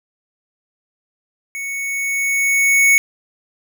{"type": "tone with level ramp", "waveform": "square", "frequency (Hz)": 2218, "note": "C#7", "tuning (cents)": 0, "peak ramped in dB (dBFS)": [-25, -9], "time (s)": [1.55, 2.98], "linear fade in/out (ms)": 0, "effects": []}